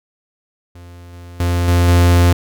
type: tone with level steps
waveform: 45% pulse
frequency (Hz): 87.3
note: F2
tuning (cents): 0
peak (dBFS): -35 / -33 / -14 / -10 / -8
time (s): 0.75-2.33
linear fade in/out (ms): 5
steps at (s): 1.13 / 1.4 / 1.68 / 1.88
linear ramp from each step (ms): 2
effects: none